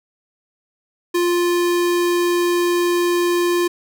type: tone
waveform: square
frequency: 349.7 Hz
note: F4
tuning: 2 cents sharp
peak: -16 dBFS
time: 1.14-3.68 s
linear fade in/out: 10 ms
effects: none